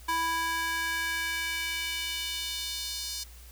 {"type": "tone with high-pass filter sweep", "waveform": "square", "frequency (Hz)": 329.6, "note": "E4", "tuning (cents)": 0, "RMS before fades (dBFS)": -32, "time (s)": [0.08, 3.24], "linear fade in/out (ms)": 10, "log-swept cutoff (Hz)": [1000, 4900], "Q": 2, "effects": ["added 60 Hz sine -47 dBFS peak until 3.51 s", "white hiss -54 dBFS RMS until 3.51 s"]}